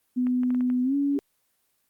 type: tone with pitch glide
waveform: sine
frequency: 250 to 282.2 Hz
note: B3 to C#4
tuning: +21 to +31 cents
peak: -21 dBFS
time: 0.16-1.19 s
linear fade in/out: 20 ms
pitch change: +210 cents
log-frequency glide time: 0.83-0.95 s
type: clicks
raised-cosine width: 0.5 ms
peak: -28 dBFS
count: 6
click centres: 0.269 / 0.434 / 0.505 / 0.547 / 0.608 / 0.701 s
type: tone with exponential growth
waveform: sine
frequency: 398.4 Hz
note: G4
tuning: 28 cents sharp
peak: -26 dBFS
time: 1.09-1.19 s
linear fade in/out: 0 ms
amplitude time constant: 20 ms
effects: white hiss -71 dBFS RMS until 1.89 s + Opus 24 kbps